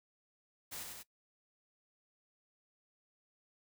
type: noise with echo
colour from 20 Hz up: white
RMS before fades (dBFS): -44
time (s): 0.71-0.84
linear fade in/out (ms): 20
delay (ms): 97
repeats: 2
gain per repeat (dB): -3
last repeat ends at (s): 1.034
effects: noise-tail reverb RT60 0.1 s tail -19 dB re dry